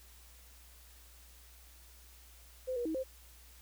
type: tone with pitch steps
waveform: sine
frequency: 513 / 481.3 / 318.8 / 524 Hz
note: C5 / B4 / D#4 / C5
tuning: -34 / -45 / +42 / +2 cents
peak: -33 dBFS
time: 2.67-3.038 s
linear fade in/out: 20 ms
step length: 92 ms
effects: added 60 Hz sine -57 dBFS peak until 3.61 s + white hiss -60 dBFS RMS until 3.61 s